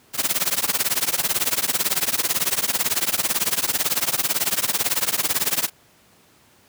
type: noise with tremolo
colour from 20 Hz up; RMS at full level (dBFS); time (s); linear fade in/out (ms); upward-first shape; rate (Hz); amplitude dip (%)
white; -18; 0.13-5.7; 50; triangle; 18; 100
effects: pink hiss -55 dBFS RMS until 6.68 s + high-pass 100 Hz 12 dB/octave